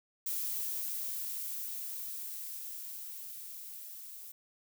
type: noise with level ramp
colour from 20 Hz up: violet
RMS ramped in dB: -35 to -48 dBFS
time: 0.26-4.32 s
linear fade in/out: 5 ms
effects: none